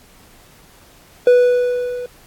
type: tone with level ramp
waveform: triangle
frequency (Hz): 492.4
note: B4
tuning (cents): -5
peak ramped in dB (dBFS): -4 to -22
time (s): 1.27-2.06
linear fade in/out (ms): 2
effects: pink hiss -48 dBFS RMS until 2.26 s + AAC 64 kbps